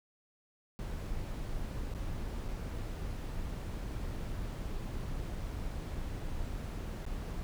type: noise with dropouts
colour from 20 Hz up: brown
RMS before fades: -38 dBFS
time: 0.79-7.43 s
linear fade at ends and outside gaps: 0 ms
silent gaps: 1.939-1.949 / 2.482-2.486 / 7.053-7.064 s
effects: none